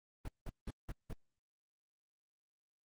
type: noise bursts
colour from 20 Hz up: brown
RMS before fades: -41 dBFS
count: 5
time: 0.25-1.13 s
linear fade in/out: 2 ms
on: 32 ms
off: 180 ms
effects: Opus 24 kbps